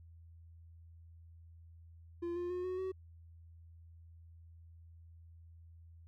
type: tone with pitch steps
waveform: triangle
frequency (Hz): 344.3 / 352.1 / 360.2 / 368.4 / 376.8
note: F4 / F4 / F#4 / F#4 / F#4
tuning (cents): -25 / +14 / -46 / -7 / +32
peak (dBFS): -34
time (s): 2.22-2.92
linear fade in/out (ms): 10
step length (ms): 140
effects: added 83 Hz sine -54 dBFS peak until 6.07 s